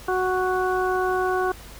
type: harmonic tone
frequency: 370 Hz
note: F#4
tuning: in tune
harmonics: 1 / 2 / 3 / 4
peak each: -23 / -26 / -28 / -29 dBFS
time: 0.08-1.52 s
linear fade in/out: 5 ms
effects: added 50 Hz sine -44 dBFS peak until 1.79 s + pink hiss -44 dBFS RMS until 1.79 s